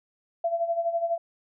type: tone with tremolo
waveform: sine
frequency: 675 Hz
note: E5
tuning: 41 cents sharp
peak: -21 dBFS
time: 0.44-1.18 s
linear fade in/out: 5 ms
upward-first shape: sine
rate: 12 Hz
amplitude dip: 70%
effects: none